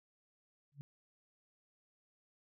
sine tone with exponential growth, 141.7 Hz, C#3, 38 cents sharp, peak -40 dBFS, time 0.72-0.81 s, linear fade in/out 0 ms, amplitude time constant 19 ms, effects none

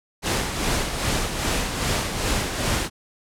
pink noise with tremolo, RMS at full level -22 dBFS, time 0.22-2.9 s, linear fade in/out 50 ms, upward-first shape sine, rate 2.5 Hz, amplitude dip 50%, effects low-pass 10000 Hz 12 dB/octave

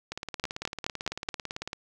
two click trains, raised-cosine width 0.2 ms, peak -11 / -17 dBFS, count 5 / 30, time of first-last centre 0.44-1.289 / 0.12-1.731 s, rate 4.71 / 18 Hz, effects none

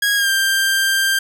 sawtooth tone with pitch glide, 1646 to 1582.6 Hz, G#6 to G6, -16 to +16 cents, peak -11 dBFS, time 0.02-1.19 s, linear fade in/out 5 ms, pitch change -68 cents, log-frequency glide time 0.16-0.29 s, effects none

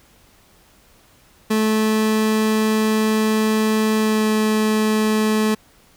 30% pulse tone with pitch glide, 217.4 to 216 Hz, A3 to A3, -21 to -32 cents, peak -13 dBFS, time 1.5-5.55 s, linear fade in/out 10 ms, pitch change -11 cents, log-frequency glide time 3.96-4.26 s, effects pink hiss -53 dBFS RMS until 5.96 s

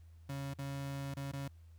35% pulse tone with dropouts, 138.59 Hz, C#3, in tune, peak -37 dBFS, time 0.29-1.48 s, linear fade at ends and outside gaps 5 ms, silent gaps 0.538-0.586 / 1.141-1.168 / 1.317-1.333 s, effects added 82 Hz sine -54 dBFS peak until 1.78 s + pink hiss -75 dBFS RMS until 1.78 s

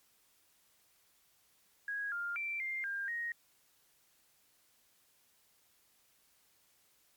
sine tone with pitch steps, 1651 / 1402 / 2345 / 2104 / 1601 / 1874 Hz, G#6 / F6 / D7 / C7 / G6 / A#6, -11 / +6 / -3 / +9 / +36 / +9 cents, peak -35 dBFS, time 1.88-3.32 s, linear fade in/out 2 ms, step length 240 ms, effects white hiss -70 dBFS RMS until 7.16 s + MP3 96 kbps

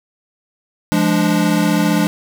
square chord, D diminished, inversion first, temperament equal with one note detuned, 172.61 / 207.7 / 293.7 Hz, F3 / Ab3 / D4, -20 / 0 / 0 cents, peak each -18 dBFS, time 0.92-2.07 s, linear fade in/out 0 ms, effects none

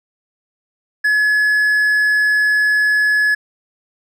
triangle tone, 1700 Hz, G#6, 40 cents sharp, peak -10 dBFS, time 1.04-3.35 s, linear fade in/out 10 ms, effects none

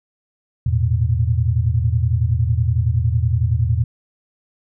sine chord, E suspended fourth, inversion none, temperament equal with one note detuned, 82.41 / 110 / 120.79 Hz, E2 / A2 / B2, 0 / 0 / -38 cents, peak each -19 dBFS, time 0.66-3.84 s, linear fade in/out 5 ms, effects none

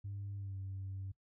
sine tone with pitch glide, 100 to 96.32 Hz, G2 to G2, +35 to -30 cents, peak -39 dBFS, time 0.04-1.12 s, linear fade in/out 10 ms, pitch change -65 cents, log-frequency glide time 0.37-0.56 s, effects noise-tail reverb RT60 0.1 s tail -20 dB re dry + tanh soft clip ceiling -37 dBFS

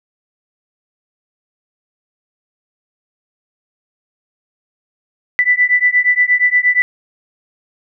sine beating tone pair, 1978 / 1986.5 Hz, B6 / B6, +2 / +10 cents, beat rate 8.5 Hz, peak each -13 dBFS, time 5.39-6.82 s, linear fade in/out 0 ms, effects none

